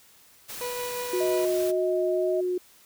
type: noise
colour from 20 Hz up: white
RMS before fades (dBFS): -38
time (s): 0.48-1.72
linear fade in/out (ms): 20
type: tone with tremolo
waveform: 30% pulse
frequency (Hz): 490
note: B4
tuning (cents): -14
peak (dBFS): -27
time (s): 0.61-1.45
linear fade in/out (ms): 2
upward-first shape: triangle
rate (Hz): 5.8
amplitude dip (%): 30
type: tone with vibrato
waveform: sine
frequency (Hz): 363.2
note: F#4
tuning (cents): -32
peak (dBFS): -24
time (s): 1.13-2.58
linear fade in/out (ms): 5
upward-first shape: sine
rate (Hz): 1.9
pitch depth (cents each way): 9
type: tone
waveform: sine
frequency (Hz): 630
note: D#5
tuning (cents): +21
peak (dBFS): -26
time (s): 1.2-2.41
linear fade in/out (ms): 10
effects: white hiss -56 dBFS RMS until 2.85 s